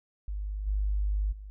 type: tone with level steps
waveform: sine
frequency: 50.7 Hz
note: G#1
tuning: 41 cents flat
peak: -31 / -25 / -40 dBFS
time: 0.28-1.5 s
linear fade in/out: 0 ms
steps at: 0.66 / 1.31 s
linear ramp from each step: 20 ms
effects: none

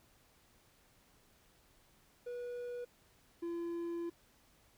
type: tone pair in turn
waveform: triangle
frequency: 486.3 / 340.4 Hz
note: B4 / F4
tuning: -27 / -44 cents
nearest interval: tritone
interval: 617 cents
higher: first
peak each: -38 / -35 dBFS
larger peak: second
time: 2.26-2.85 / 3.42-4.1 s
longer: second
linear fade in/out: 10 ms
effects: pink hiss -68 dBFS RMS until 4.77 s

